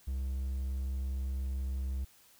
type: tone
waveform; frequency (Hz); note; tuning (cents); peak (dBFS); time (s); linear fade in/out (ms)
triangle; 66; C2; +16; -30; 0.07-2.05; 10
effects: white hiss -62 dBFS RMS until 2.39 s